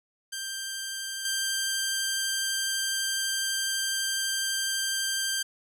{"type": "tone with level steps", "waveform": "10% pulse", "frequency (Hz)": 1578, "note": "G6", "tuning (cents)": 11, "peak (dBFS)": [-24, -18], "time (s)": [0.32, 5.43], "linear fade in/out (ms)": 10, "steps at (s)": 1.25, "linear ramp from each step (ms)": 2, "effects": []}